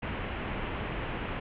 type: low-pass noise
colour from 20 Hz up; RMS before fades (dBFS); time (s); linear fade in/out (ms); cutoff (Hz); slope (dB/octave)
pink; -35; 0.02-1.4; 10; 3000; 48
effects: none